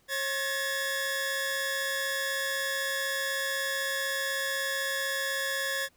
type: tone cluster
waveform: sawtooth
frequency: 542 / 1702 / 1869 Hz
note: C#5 / G#6 / A#6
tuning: -39 / +42 / +4 cents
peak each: -31 / -27 / -35 dBFS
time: 0.08-5.89 s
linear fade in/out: 50 ms
effects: pink hiss -66 dBFS RMS until 5.96 s